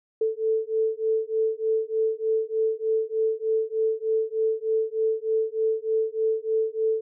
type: beating tone pair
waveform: sine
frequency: 440 / 443.3 Hz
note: A4 / A4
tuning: 0 / +13 cents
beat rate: 3.3 Hz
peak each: -25 / -25 dBFS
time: 0.21-7.01 s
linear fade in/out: 5 ms
effects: none